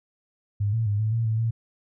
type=tone with pitch steps; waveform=sine; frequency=102.3 / 113.3 / 102.8 / 108.9 / 114.9 / 110.6 / 114.1 Hz; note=G#2 / A#2 / G#2 / A2 / A#2 / A2 / A#2; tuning=-26 / -49 / -17 / -17 / -25 / +9 / -37 cents; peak=-21 dBFS; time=0.6-1.51 s; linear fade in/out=10 ms; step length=130 ms; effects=none